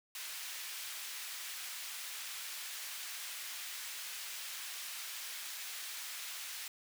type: high-pass noise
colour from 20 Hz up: pink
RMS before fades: -44 dBFS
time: 0.15-6.68 s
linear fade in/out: 2 ms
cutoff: 2000 Hz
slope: 12 dB/octave
effects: none